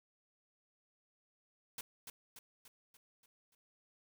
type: noise with echo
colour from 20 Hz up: white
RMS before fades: -44 dBFS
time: 1.78-1.81 s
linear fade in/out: 2 ms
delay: 290 ms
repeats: 6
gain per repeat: -5 dB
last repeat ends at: 3.55 s
effects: none